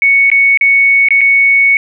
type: tone with dropouts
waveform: sine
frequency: 2220 Hz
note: C#7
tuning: 2 cents sharp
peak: -5 dBFS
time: 0.02-1.77 s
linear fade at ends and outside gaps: 1 ms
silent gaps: 0.301-0.316 / 0.574-0.611 / 1.086-1.106 / 1.209-1.214 s
effects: none